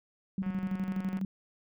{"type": "tone with tremolo", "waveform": "sine", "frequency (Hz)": 191.7, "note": "G3", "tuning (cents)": -38, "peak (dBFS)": -28, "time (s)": [0.38, 1.25], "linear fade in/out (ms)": 2, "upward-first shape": "square", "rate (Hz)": 12, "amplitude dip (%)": 65}
{"type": "click train", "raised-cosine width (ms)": 0.5, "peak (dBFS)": -34, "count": 140, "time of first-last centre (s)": [0.43, 1.19], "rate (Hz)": 183}
{"effects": []}